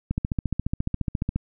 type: click train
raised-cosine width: 5 ms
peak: -12 dBFS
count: 19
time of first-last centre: 0.11-1.36 s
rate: 14.4 Hz
effects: none